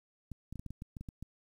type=clicks; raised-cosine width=5 ms; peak=-30 dBFS; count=11; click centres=0.317 / 0.526 / 0.557 / 0.595 / 0.663 / 0.706 / 0.821 / 0.968 / 1.01 / 1.088 / 1.226 s; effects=10-bit